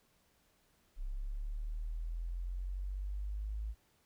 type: linear sweep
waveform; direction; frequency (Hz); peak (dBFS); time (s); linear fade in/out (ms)
sine; up; 32.7 to 54.1; -36; 0.96-3.75; 50
effects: pink hiss -72 dBFS RMS until 4.05 s

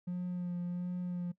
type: tone with vibrato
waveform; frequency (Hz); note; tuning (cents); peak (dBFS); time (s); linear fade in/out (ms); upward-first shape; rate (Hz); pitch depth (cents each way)
triangle; 177.5; F3; +28; -31; 0.07-1.32; 10; sine; 1.4; 18
effects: noise-tail reverb RT60 0.1 s tail -21 dB re dry + tanh soft clip ceiling -29 dBFS

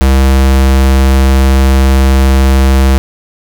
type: tone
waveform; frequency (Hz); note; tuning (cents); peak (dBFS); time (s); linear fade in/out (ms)
square; 66.6; C2; +31; -5; 0.01-2.98; 0
effects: none

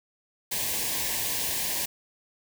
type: band-stop noise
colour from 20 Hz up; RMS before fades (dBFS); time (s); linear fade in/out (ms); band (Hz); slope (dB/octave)
white; -29; 0.51-1.86; 10; 1100 to 1600; 96
effects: none

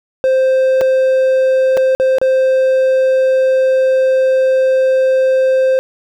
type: tone with dropouts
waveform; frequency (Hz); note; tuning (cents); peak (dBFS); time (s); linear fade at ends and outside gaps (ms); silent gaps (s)
triangle; 523.3; C5; 0; -7; 0.24-5.79; 0; 0.81-0.814 / 1.77-1.774 / 1.95-1.999 / 2.184-2.215
effects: none

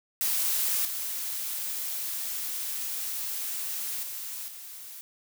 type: noise with level steps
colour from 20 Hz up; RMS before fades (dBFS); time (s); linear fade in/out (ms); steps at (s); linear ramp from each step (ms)
blue; -27 / -33 / -37 / -43; 0.21-5.01; 0; 0.85 / 4.03 / 4.48; 2
effects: none

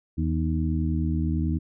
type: harmonic tone with a mistuned harmonic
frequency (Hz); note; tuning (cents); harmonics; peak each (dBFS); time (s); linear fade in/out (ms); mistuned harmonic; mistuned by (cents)
80.7; E2; -36; 1 / 2 / 3 / 4; -25 / -28 / -30 / -31; 0.17-1.59; 20; 4; -62
effects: none

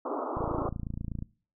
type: band-pass noise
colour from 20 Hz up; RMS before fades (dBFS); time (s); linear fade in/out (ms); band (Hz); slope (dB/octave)
pink; -33; 0.05-0.69; 5; 260 to 1300; 96
type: click train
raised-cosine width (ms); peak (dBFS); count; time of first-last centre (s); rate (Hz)
5; -23; 25; 0.37-1.224; 28.1
effects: noise-tail reverb RT60 0.4 s tail -21 dB re dry

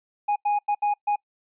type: tone bursts at uneven times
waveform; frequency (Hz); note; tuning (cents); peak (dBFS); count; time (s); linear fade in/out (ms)
triangle; 826; G#5; -10; -18; 5; 0.28-0.36 / 0.45-0.59 / 0.68-0.75 / 0.82-0.94 / 1.07-1.16; 10
effects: noise-tail reverb RT60 0.1 s tail -25 dB re dry + resampled to 8000 Hz

